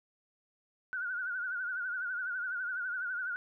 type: tone with vibrato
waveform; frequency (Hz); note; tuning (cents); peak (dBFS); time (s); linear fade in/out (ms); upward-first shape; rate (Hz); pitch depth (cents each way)
sine; 1469; F#6; -13; -33; 0.93-3.36; 0; sine; 12; 81
effects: none